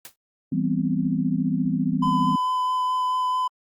white noise with exponential decay, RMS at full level -35 dBFS, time 0.05-0.16 s, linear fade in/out 1 ms, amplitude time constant 22 ms
sine chord, C major seventh, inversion first, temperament equal, 164.81 / 196 / 246.9 / 261.6 Hz, E3 / G3 / B3 / C4, 0 / 0 / 0 / 0 cents, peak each -26 dBFS, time 0.52-2.36 s, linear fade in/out 5 ms
triangle tone with vibrato, 1010 Hz, B5, 39 cents sharp, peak -19 dBFS, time 2.02-3.48 s, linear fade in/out 10 ms, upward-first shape sine, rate 4.6 Hz, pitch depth 8 cents each way
effects Opus 48 kbps

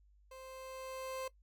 30% pulse tone with level ramp, 523.3 Hz, C5, in tune, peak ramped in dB -48 to -36 dBFS, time 0.31-1.28 s, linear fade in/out 5 ms, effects noise-tail reverb RT60 0.1 s tail -19 dB re dry + added 50 Hz sine -63 dBFS peak until 1.42 s

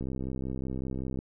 click train, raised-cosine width 3 ms, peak -22 dBFS, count 78, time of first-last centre 0.01-1.189 s, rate 65.3 Hz, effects none

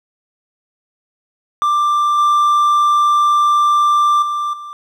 triangle tone with level steps, 1182 Hz, D6, 11 cents sharp, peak -10 / -8 / -15 / -26 dBFS, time 1.62-4.73 s, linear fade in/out 0 ms, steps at 2.18 / 4.22 / 4.53 s, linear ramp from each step 5 ms, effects none

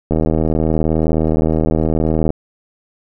click train, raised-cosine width 2 ms, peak -3 dBFS, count 175, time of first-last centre 0.11-2.304 s, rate 79.3 Hz, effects none

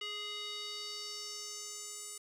square tone with band-pass filter sweep, 416.3 Hz, G#4, 4 cents sharp, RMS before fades -43 dBFS, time 0.01-2.18 s, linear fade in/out 5 ms, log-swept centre 3000 to 8400 Hz, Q 3, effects none

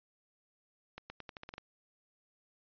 accelerating click train, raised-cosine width 0.3 ms, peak -28 dBFS, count 9, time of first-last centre 0.98-1.581 s, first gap 120 ms, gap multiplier 0.86, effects resampled to 11025 Hz

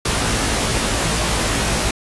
pink noise with comb filter, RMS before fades -19 dBFS, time 0.05-1.91 s, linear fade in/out 5 ms, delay 18 ms, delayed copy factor +0.85, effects resampled to 24000 Hz

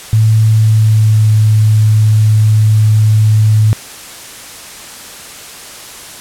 sine tone with pitch glide, 110 to 107.99 Hz, A2 to A2, 0 to -32 cents, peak -5 dBFS, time 0.13-3.73 s, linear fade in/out 0 ms, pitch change -32 cents, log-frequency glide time 0.49-1.31 s, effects white hiss -30 dBFS RMS until 6.2 s + low-pass 11000 Hz 12 dB/octave

